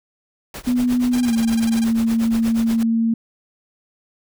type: noise with tremolo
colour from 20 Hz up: pink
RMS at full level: -30 dBFS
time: 0.54-2.83 s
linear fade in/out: 2 ms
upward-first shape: triangle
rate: 8.4 Hz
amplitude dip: 100%
type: tone with pitch glide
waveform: sine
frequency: 246.9 to 227.7 Hz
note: B3 to A#3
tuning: 0 to -40 cents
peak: -15 dBFS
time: 0.67-3.14 s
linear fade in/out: 5 ms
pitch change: -140 cents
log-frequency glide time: 1.24-1.33 s
type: tone bursts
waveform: 5% pulse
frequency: 800 Hz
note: G5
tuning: 35 cents sharp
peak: -17 dBFS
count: 15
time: 1.13-1.844 s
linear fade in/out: 5 ms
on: 28 ms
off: 21 ms
effects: none